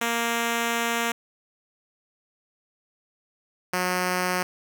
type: tone pair in turn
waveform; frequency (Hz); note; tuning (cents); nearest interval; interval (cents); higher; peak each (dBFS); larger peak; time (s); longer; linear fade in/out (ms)
5% pulse; 233.1 / 181.6; A#3 / F#3; 0 / -32; major third; 432; first; -12; neither; 0.01-1.12 / 3.73-4.43; first; 5
effects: none